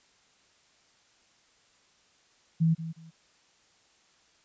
sine tone with echo, 162.9 Hz, E3, 20 cents flat, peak -20 dBFS, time 2.6-2.75 s, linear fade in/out 20 ms, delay 180 ms, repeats 2, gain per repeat -13 dB, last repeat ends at 3.11 s, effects white hiss -64 dBFS RMS until 4.44 s + resampled to 16000 Hz

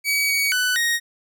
sawtooth tone with pitch steps, 2271 / 2253 / 1495 / 1872 Hz, C#7 / C#7 / F#6 / A#6, +41 / +28 / +17 / +7 cents, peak -15 dBFS, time 0.04-1 s, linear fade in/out 50 ms, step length 240 ms, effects none

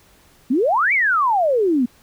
sine exponential two-way sweep, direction up then down, 230.4 to 2348 to 230.4 Hz, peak -14 dBFS, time 0.5-1.86 s, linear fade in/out 10 ms, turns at 0.93 s, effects pink hiss -53 dBFS RMS until 2.02 s

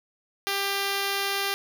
5% pulse tone, 396.4 Hz, G4, 19 cents sharp, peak -14 dBFS, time 0.47-1.54 s, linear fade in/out 0 ms, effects none

